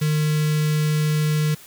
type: tone with notch filter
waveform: square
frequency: 152.3 Hz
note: D#3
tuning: 37 cents flat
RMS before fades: -20 dBFS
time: 0.01-1.55 s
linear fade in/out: 10 ms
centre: 760 Hz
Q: 0.63
effects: white hiss -45 dBFS RMS until 1.66 s